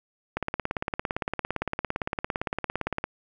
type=click train; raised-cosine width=0.5 ms; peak=-12 dBFS; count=48; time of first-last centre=0.37-3.04 s; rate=17.6 Hz; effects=none